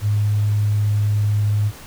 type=tone; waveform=sine; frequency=104.3 Hz; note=G#2; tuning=8 cents sharp; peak=-15 dBFS; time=0.01-1.72 s; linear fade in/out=50 ms; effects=pink hiss -40 dBFS RMS until 1.86 s